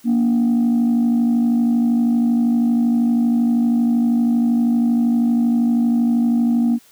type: tone pair together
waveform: sine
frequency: 235.7 / 288.4 Hz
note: A#3 / D4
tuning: +19 / -31 cents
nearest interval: minor third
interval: 350 cents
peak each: -12 / -21 dBFS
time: 0.04-6.79 s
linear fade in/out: 50 ms
effects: tanh soft clip ceiling -11 dBFS + white hiss -51 dBFS RMS until 6.91 s

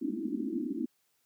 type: band-pass noise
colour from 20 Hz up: pink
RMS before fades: -34 dBFS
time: 0.01-0.86 s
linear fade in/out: 10 ms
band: 210 to 350 Hz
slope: 96 dB/octave
effects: white hiss -74 dBFS RMS until 1.25 s + high-pass 80 Hz 12 dB/octave

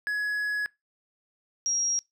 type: tone pair in turn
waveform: triangle / sine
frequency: 1683 / 5638 Hz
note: G#6 / F8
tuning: +23 / +16 cents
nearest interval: octave + major sixth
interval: 2093 cents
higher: second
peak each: -24 dBFS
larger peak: neither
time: 0.07-0.66 / 1.66-1.99 s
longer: first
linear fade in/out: 0 ms
effects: noise-tail reverb RT60 0.2 s tail -23 dB re dry

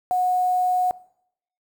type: tone with quantisation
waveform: sine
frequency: 730 Hz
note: F#5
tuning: 24 cents flat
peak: -18 dBFS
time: 0.11-0.91 s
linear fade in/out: 0 ms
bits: 7
effects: noise-tail reverb RT60 0.7 s tail -20 dB re dry

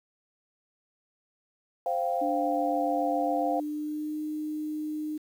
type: chord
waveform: sine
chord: C suspended fourth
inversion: none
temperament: just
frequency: 523.3 / 697.7 / 784.9 Hz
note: C5 / F5 / G5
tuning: 0 / -2 / +2 cents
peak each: -31 / -28 / -32 dBFS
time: 1.86-3.6 s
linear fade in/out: 2 ms
type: tone with pitch glide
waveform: sine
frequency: 293.7 to 305.5 Hz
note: D4 to D#4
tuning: 0 to -32 cents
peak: -30 dBFS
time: 2.21-5.18 s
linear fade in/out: 10 ms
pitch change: +68 cents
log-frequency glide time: 3.19-4.19 s
effects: 9-bit

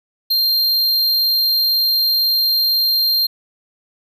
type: tone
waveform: square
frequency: 4186 Hz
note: C8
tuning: in tune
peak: -14 dBFS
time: 0.3-3.27 s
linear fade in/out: 10 ms
effects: none

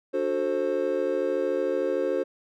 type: chord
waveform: triangle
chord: D dominant seventh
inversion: none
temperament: just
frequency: 293.7 / 367.1 / 440.5 / 528.6 Hz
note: D4 / F#4 / A4 / C5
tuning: 0 / -14 / +2 / +18 cents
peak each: -31 / -27 / -28 / -25 dBFS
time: 0.13-2.24 s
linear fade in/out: 20 ms
effects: none

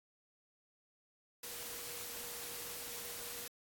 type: tone in noise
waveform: sine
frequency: 477.3 Hz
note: A#4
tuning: 41 cents sharp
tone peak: -56 dBFS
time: 1.43-3.48 s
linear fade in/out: 5 ms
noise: white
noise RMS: -45 dBFS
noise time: 1.43-3.48 s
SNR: -14 dB
effects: AAC 64 kbps

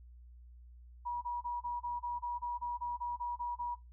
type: tone bursts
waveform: sine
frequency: 963 Hz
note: B5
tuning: 44 cents flat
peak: -34 dBFS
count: 14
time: 1.05-3.755 s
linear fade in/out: 20 ms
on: 170 ms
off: 25 ms
effects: noise-tail reverb RT60 0.2 s tail -18 dB re dry + added 60 Hz sine -52 dBFS peak until 3.92 s

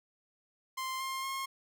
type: tone with pitch steps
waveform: sawtooth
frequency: 1046.5 / 1060.5 / 1074.7 Hz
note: C6 / C6 / C6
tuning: 0 / +23 / +46 cents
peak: -31 dBFS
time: 0.77-1.46 s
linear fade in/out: 10 ms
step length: 230 ms
effects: none

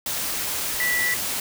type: tone in noise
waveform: sine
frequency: 1963 Hz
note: B6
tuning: 11 cents flat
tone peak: -21 dBFS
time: 0.8-1.14 s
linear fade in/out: 2 ms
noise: white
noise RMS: -27 dBFS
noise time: 0.06-1.4 s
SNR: +3 dB
effects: none

